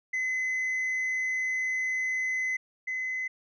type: tone pair in turn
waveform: sine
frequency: 2034 / 2034 Hz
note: C7 / C7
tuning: -50 / -50 cents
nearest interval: unison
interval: 0 cents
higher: neither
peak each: -24 / -28 dBFS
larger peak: first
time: 0.13-2.57 / 2.87-3.28 s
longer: first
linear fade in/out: 10 ms
effects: tanh soft clip ceiling -26 dBFS